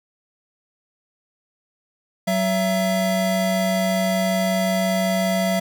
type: tone pair together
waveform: square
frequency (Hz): 187.88 / 669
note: F#3 / E5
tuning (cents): +27 / +25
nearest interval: octave + minor seventh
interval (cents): 2198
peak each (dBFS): -22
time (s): 2.27-5.6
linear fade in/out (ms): 10
effects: none